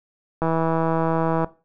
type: click train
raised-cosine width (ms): 1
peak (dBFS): -9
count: 168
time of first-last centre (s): 0.42-1.445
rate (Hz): 163
effects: noise-tail reverb RT60 0.3 s tail -17 dB re dry